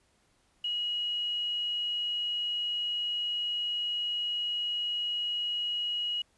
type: tone with quantisation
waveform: sine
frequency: 2900 Hz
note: F#7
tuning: 35 cents flat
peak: -29 dBFS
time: 0.64-6.22 s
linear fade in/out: 5 ms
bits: 9
effects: pink hiss -69 dBFS RMS until 6.37 s + resampled to 24000 Hz